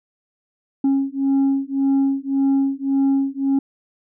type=beating tone pair; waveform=sine; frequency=272.3 / 274.1 Hz; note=C#4 / C#4; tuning=-31 / -19 cents; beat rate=1.8 Hz; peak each=-17 dBFS; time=0.84-3.59 s; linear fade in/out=5 ms; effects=tanh soft clip ceiling -13 dBFS